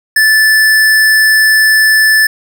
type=tone; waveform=square; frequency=1750 Hz; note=A6; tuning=10 cents flat; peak=-6 dBFS; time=0.16-2.27 s; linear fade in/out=5 ms; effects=none